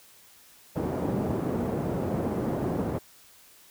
pink band-pass noise, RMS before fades -29 dBFS, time 0.75-2.99 s, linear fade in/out 20 ms, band 130 to 560 Hz, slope 12 dB/octave, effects white hiss -55 dBFS RMS until 3.7 s

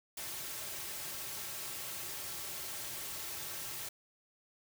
white noise with comb filter, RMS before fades -42 dBFS, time 0.17-3.89 s, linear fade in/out 5 ms, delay 4.1 ms, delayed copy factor -0.55, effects none

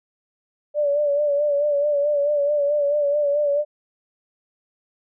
sine tone with vibrato, 581 Hz, D5, 19 cents flat, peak -17 dBFS, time 0.74-3.65 s, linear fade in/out 50 ms, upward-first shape sine, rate 4.6 Hz, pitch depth 47 cents each way, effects none

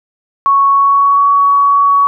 sine tone with pitch glide, 1108.7 to 1125.5 Hz, C#6 to C#6, 0 to +26 cents, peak -6 dBFS, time 0.46-2.07 s, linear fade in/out 0 ms, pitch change +26 cents, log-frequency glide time 0.69-1.25 s, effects none

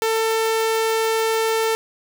sawtooth tone, 446.6 Hz, A4, 26 cents sharp, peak -14 dBFS, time 0.02-1.75 s, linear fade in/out 0 ms, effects none

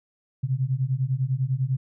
sine beating tone pair, 126.2 / 136.2 Hz, B2 / C#3, +38 / -30 cents, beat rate 10 Hz, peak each -25 dBFS, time 0.43-1.77 s, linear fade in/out 10 ms, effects none

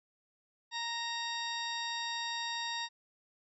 harmonic tone with a mistuned harmonic, 932.3 Hz, A#5, in tune, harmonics 1 / 2 / 3 / 4 / 5 / 6 / 8, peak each -40 / -41 / -48 / -39 / -45 / -46 / -53 dBFS, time 0.71-2.89 s, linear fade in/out 50 ms, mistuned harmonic 3, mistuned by -30 cents, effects none

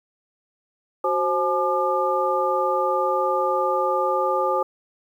sine tone cluster, 371.9 / 529 / 855 / 1201 Hz, F#4 / C5 / A5 / D6, +9 / +19 / -50 / +38 cents, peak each -27 / -23 / -25 / -24 dBFS, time 1.04-4.63 s, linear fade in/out 5 ms, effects 9-bit

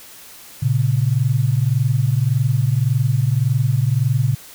sine tone pair together, 115 / 136.76 Hz, A#2 / C#3, -23 / -23 cents, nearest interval minor third, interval 300 cents, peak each -17 dBFS, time 0.62-4.35 s, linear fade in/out 10 ms, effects white hiss -41 dBFS RMS until 4.54 s

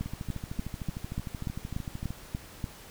two click trains, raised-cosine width 5 ms, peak -23 / -19 dBFS, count 28 / 10, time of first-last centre 0.06-2.105 / 0.01-2.642 s, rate 13.2 / 3.42 Hz, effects pink hiss -49 dBFS RMS until 2.9 s

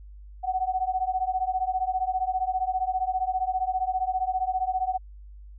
sine beating tone pair, 740 / 755 Hz, F#5 / F#5, 0 / +35 cents, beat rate 15 Hz, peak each -27 dBFS, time 0.43-4.98 s, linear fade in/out 20 ms, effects added 50 Hz sine -42 dBFS peak until 5.58 s

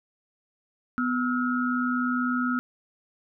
sine tone cluster, 248.6 / 1302 / 1422 Hz, B3 / E6 / F6, +12 / -22 / +31 cents, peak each -25 / -30 / -30 dBFS, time 0.98-2.59 s, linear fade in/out 0 ms, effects none

